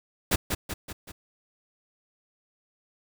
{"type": "noise with echo", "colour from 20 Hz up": "pink", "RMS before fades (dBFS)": -22, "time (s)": [0.31, 0.36], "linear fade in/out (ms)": 10, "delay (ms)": 190, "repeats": 4, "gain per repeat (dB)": -5, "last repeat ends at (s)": 1.12, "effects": []}